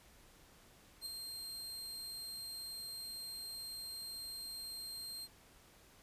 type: tone with ADSR envelope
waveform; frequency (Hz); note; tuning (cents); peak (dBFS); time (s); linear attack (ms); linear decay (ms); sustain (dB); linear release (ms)
sawtooth; 4186; C8; 0; -36; 1.01-5.28; 52; 4; -5; 44
effects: pink hiss -63 dBFS RMS until 6.02 s + resampled to 32000 Hz